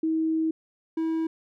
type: tone pair in turn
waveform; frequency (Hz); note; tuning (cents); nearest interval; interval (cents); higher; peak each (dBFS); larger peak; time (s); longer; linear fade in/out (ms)
sine / triangle; 320 / 323.5; D#4 / E4; +49 / -32; unison; 19; second; -22; neither; 0.03-0.51 / 0.97-1.27; first; 5
effects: none